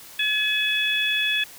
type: harmonic tone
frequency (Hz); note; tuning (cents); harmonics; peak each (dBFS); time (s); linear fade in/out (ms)
852; G#5; +44; 2 / 3 / 4; -26 / -24 / -24; 0.19-1.44; 5
effects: white hiss -44 dBFS RMS until 1.58 s